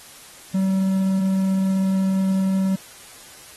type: tone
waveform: triangle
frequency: 191.1 Hz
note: G3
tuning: 44 cents flat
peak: -15 dBFS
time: 0.54-2.76 s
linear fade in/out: 10 ms
effects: white hiss -44 dBFS RMS until 3.56 s + AAC 32 kbps